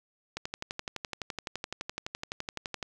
click train, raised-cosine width 0.2 ms, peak -17 dBFS, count 30, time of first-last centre 0.37-2.828 s, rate 11.8 Hz, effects none

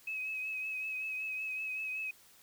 sine tone with vibrato, 2556 Hz, D#7, 46 cents sharp, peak -35 dBFS, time 0.07-2.11 s, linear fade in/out 5 ms, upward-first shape triangle, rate 5.3 Hz, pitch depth 39 cents each way, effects white hiss -61 dBFS RMS until 2.42 s

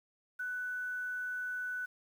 sine tone with quantisation, 1491 Hz, F#6, 13 cents sharp, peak -35 dBFS, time 0.39-1.86 s, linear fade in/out 10 ms, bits 10, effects none

